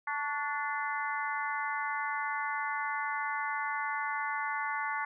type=harmonic tone with a mistuned harmonic; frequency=292.6 Hz; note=D4; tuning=6 cents flat; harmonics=3 / 4 / 5 / 6 / 7; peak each=-36 / -37 / -38 / -39 / -39 dBFS; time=0.07-5.05 s; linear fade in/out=5 ms; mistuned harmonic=4; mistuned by=-62 cents; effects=none